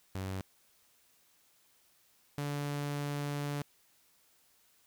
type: tone pair in turn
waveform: sawtooth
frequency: 95.1 / 144.48 Hz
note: F#2 / D3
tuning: +48 / -28 cents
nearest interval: perfect fifth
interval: 724 cents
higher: second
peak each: -32 / -30 dBFS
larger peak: second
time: 0.15-0.41 / 2.38-3.62 s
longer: second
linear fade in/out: 0 ms
effects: white hiss -68 dBFS RMS until 4.86 s